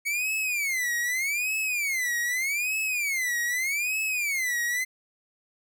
45% pulse tone with vibrato, 2217 Hz, C#7, in tune, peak -25 dBFS, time 0.05-4.85 s, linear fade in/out 20 ms, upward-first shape sine, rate 0.82 Hz, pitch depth 270 cents each way, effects none

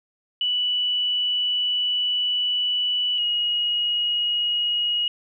sine tone pair in turn, 2960 / 2891 Hz, F#7 / F#7, 0 / -41 cents, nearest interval unison, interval 41 cents, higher first, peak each -20 dBFS, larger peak neither, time 0.41-3.18 / 3.18-5.08 s, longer first, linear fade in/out 2 ms, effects none

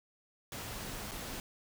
pink noise with dropouts, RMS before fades -42 dBFS, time 0.52-1.4 s, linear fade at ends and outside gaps 1 ms, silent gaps 1.112-1.117 s, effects none

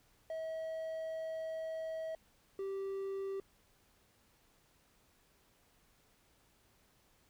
triangle tone pair in turn, 643 / 389.8 Hz, E5 / G4, -43 / -10 cents, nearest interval major sixth, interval 867 cents, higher first, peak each -36 / -35 dBFS, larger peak second, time 0.3-2.15 / 2.59-3.4 s, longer first, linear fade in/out 2 ms, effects pink hiss -70 dBFS RMS until 7.29 s

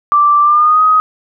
sine tone with pitch glide, 1173 to 1257.2 Hz, D6 to D#6, -2 to +18 cents, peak -6 dBFS, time 0.12-1 s, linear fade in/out 0 ms, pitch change +120 cents, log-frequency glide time 0.42-0.82 s, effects none

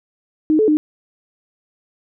sine tone with pitch steps, 310 / 432.9 / 303.9 Hz, D#4 / A4 / D#4, -6 / -28 / -41 cents, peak -11 dBFS, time 0.5-0.77 s, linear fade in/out 0 ms, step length 90 ms, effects none

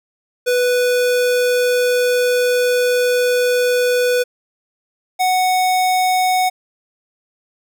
square tone pair in turn, 493.9 / 740 Hz, B4 / F#5, 0 / 0 cents, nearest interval perfect fifth, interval 700 cents, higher second, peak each -14 / -14 dBFS, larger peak neither, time 0.46-4.24 / 5.19-6.5 s, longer first, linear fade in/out 20 ms, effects none

